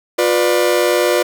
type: chord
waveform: 40% pulse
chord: B diminished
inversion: second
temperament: just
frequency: 355.6 / 493.9 / 592.7 Hz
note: F4 / B4 / D5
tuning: +31 / 0 / +16 cents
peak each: -16 dBFS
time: 0.18-1.23 s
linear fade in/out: 10 ms
effects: none